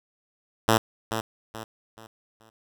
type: tone with echo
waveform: 5% pulse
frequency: 111.3 Hz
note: A2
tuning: 20 cents sharp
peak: -6 dBFS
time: 0.68-0.78 s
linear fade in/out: 5 ms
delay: 430 ms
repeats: 4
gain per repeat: -9 dB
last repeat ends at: 2.5 s
effects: none